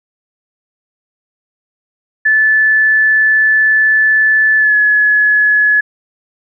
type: tone with pitch glide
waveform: sine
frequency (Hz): 1742 to 1699.3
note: A6 to G#6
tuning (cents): -18 to +39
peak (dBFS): -7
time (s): 2.25-5.81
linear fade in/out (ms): 10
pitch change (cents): -43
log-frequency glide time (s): 4.58-4.75
effects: none